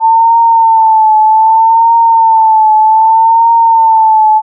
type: tone with vibrato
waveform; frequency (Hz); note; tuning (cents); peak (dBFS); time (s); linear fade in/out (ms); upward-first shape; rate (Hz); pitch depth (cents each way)
sine; 893; A5; +25; -3; 0-4.42; 50; triangle; 0.64; 63
effects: none